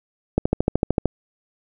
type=click train; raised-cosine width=2 ms; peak=-4 dBFS; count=10; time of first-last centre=0.38-1.057 s; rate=13.3 Hz; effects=none